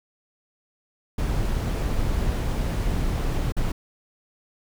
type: noise with dropouts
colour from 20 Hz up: brown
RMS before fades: -24 dBFS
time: 1.18-3.72 s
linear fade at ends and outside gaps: 5 ms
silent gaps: 3.522-3.566 s
effects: none